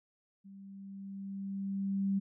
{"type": "tone with level ramp", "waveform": "sine", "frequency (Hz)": 196, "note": "G3", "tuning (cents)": 0, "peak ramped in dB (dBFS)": [-49, -27], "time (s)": [0.44, 2.2], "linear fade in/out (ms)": 20, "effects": []}